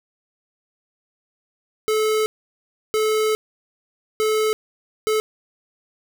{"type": "tone bursts at uneven times", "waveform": "square", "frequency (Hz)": 433.1, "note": "A4", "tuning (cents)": -27, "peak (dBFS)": -18, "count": 4, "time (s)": [[1.88, 2.26], [2.94, 3.35], [4.2, 4.53], [5.07, 5.2]], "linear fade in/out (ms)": 0, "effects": []}